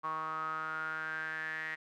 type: tone with band-pass filter sweep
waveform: sawtooth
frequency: 157.7 Hz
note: D#3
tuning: 24 cents sharp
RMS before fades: -38 dBFS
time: 0.03-1.76 s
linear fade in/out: 20 ms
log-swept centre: 1100 to 1900 Hz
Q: 10
effects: none